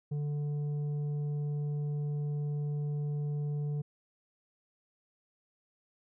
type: tone with tanh clipping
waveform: sine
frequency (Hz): 146.83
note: D3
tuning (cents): 0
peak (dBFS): -32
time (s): 0.11-3.82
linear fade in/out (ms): 10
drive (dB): 6
effects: none